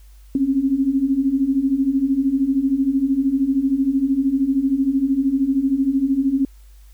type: beating tone pair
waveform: sine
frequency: 261.6 / 274.6 Hz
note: C4 / C#4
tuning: 0 / -16 cents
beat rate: 13 Hz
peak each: -21 / -17 dBFS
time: 0.35-6.45 s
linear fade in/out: 2 ms
effects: added 50 Hz sine -42 dBFS peak until 6.93 s + white hiss -58 dBFS RMS until 6.93 s